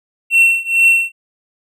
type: tone with tremolo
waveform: triangle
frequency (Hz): 2712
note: E7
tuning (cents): +49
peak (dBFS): -4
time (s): 0.3-1.12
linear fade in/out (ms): 50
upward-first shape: triangle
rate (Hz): 2.2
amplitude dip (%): 95
effects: none